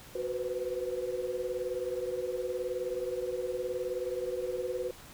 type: tone cluster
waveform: sine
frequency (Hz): 367.9 / 490.9 / 510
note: F#4 / B4 / C5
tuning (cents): -10 / -10 / -44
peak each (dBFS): -36 / -36 / -36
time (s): 0.15-4.91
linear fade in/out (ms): 5
effects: pink hiss -51 dBFS RMS until 5.13 s